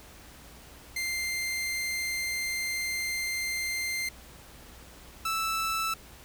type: tone pair in turn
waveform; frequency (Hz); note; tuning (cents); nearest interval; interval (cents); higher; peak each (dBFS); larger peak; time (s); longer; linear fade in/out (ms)
sawtooth; 2093 / 1318.5; C7 / E6; 0 / 0; minor sixth; 800; first; -26 / -24; second; 0.96-4.09 / 5.25-5.94; first; 5
effects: added 60 Hz sine -54 dBFS peak until 6.24 s + pink hiss -51 dBFS RMS until 6.24 s